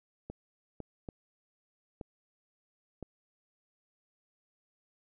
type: clicks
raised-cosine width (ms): 2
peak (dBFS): -27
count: 5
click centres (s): 0.3 / 0.803 / 1.088 / 2.012 / 3.027
effects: none